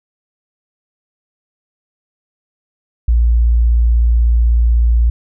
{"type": "tone", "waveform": "sine", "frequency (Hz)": 58.1, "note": "A#1", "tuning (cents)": -5, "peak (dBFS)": -8, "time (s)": [3.08, 5.1], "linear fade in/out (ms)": 5, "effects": []}